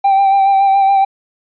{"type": "tone with vibrato", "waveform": "triangle", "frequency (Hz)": 784, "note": "G5", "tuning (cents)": 0, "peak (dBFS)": -5, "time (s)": [0.04, 1.05], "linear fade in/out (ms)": 10, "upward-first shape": "sine", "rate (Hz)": 7.1, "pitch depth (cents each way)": 25, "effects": ["tanh soft clip ceiling -3 dBFS", "resampled to 11025 Hz"]}